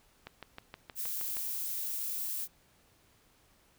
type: click train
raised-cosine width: 0.3 ms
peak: -27 dBFS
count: 8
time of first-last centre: 0.27-1.369 s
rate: 6.37 Hz
type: noise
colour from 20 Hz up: violet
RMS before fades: -36 dBFS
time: 0.95-2.48 s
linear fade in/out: 50 ms
effects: pink hiss -66 dBFS RMS until 3.78 s